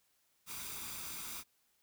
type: noise with comb filter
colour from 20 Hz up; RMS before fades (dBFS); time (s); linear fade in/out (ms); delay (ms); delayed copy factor
white; -44; 0.46-1.44; 50; 0.83; +0.55
effects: white hiss -75 dBFS RMS until 1.82 s